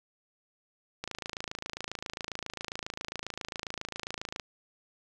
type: click train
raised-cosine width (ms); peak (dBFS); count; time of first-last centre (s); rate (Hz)
0.2; -18; 93; 1.04-4.398; 27.4
effects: none